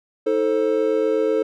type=chord; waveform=triangle; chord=A diminished; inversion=second; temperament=just; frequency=316.8 / 440 / 528 Hz; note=Eb4 / A4 / C5; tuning=+31 / 0 / +16 cents; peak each=-23 / -17 / -21 dBFS; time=0.26-1.43 s; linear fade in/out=10 ms; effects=none